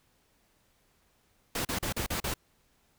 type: noise bursts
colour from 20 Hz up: pink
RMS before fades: -32 dBFS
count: 6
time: 1.55-2.34 s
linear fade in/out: 5 ms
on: 100 ms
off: 38 ms
effects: pink hiss -69 dBFS RMS until 2.98 s